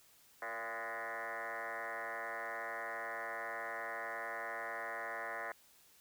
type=tone with frequency modulation; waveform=sine; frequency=1244.5 Hz; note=D#6; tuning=in tune; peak=-39 dBFS; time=0.42-5.52 s; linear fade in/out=2 ms; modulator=111 Hz; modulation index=6.6; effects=white hiss -65 dBFS RMS until 6 s